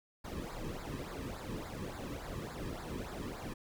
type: noise with flanger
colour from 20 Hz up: brown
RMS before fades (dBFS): -42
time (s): 0.24-3.54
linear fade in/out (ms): 10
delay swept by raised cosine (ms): 0.33 to 1.43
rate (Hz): 3.5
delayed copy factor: -0.8
effects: none